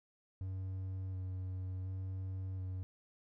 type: tone with vibrato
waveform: triangle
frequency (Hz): 93.7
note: F#2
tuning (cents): +22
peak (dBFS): -36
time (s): 0.41-2.83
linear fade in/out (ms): 0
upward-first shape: square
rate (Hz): 0.69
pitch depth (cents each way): 13
effects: none